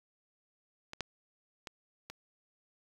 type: clicks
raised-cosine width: 0.2 ms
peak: -25 / -17 / -24 / -26 dBFS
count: 4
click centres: 0.934 / 1.007 / 1.672 / 2.1 s
effects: 8-bit